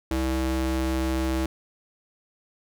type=ring-modulated tone; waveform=square; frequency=129.7 Hz; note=C3; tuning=15 cents flat; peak=-21 dBFS; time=0.11-1.46 s; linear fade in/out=2 ms; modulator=196 Hz; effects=none